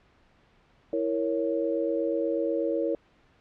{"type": "chord", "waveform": "sine", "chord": "A# diminished", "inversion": "second", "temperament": "equal", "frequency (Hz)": [329.6, 466.2, 554.4], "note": ["E4", "A#4", "C#5"], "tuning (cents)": [0, 0, 0], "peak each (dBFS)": -29, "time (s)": [0.93, 2.95], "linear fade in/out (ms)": 2, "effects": ["pink hiss -62 dBFS RMS until 3.4 s", "low-pass 3000 Hz 12 dB/octave"]}